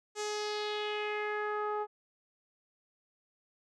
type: tone with low-pass filter sweep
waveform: sawtooth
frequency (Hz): 420.5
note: G#4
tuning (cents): +22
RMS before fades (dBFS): -35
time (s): 0.15-1.87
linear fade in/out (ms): 50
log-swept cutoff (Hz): 7200 to 1000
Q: 2.8
effects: none